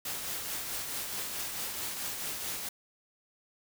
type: noise with tremolo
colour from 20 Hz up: white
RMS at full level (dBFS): -35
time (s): 0.05-2.69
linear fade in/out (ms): 5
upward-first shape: triangle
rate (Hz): 4.6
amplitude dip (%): 40
effects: none